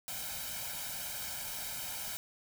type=noise with comb filter; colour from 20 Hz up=white; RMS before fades=-40 dBFS; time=0.08-2.17 s; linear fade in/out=0 ms; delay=1.3 ms; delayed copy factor=+0.8; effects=none